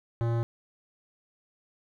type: tone with hard clipping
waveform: sine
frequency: 116.54 Hz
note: A#2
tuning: in tune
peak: -27 dBFS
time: 0.21-0.43 s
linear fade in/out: 0 ms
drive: 17 dB
effects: none